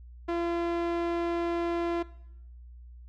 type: tone with low-pass filter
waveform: sawtooth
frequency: 341.4 Hz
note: F4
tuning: 39 cents flat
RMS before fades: -30 dBFS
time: 0.28-2.03 s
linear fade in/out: 10 ms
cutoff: 2400 Hz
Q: 0.53
effects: noise-tail reverb RT60 0.8 s tail -19 dB re dry + added 60 Hz sine -45 dBFS peak until 3.08 s